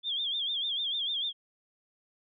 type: tone with vibrato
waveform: sine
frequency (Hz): 3400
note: G#7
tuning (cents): +40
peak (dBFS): -29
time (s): 0.03-1.33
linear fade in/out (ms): 50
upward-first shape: sine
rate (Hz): 6.7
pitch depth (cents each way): 120
effects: none